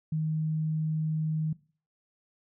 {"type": "tone", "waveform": "sine", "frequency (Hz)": 156.6, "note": "D#3", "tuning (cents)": 11, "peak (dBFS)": -26, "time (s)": [0.12, 1.53], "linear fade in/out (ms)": 5, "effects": ["noise-tail reverb RT60 0.4 s tail -20 dB re dry"]}